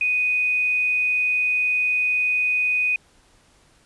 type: tone with quantisation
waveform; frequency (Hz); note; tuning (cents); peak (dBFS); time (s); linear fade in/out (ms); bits
sine; 2489; D#7; 0; -18; 0.01-2.96; 2; 8
effects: pink hiss -57 dBFS RMS until 3.85 s + resampled to 24000 Hz